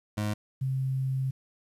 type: tone pair in turn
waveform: 25% pulse / sine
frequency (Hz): 105.2 / 132.54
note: G#2 / C3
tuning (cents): +23 / +23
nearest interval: major third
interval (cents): 400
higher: second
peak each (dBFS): -24 / -26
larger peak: first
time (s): 0.17-0.34 / 0.61-1.31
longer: second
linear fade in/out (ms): 10
effects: resampled to 32000 Hz + 10-bit